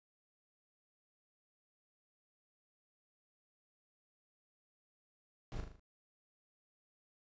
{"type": "noise with echo", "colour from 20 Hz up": "brown", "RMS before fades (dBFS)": -42, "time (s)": [5.52, 5.6], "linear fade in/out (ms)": 0, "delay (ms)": 39, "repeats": 5, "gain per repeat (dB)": -5, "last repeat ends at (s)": 5.795, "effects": ["resampled to 16000 Hz"]}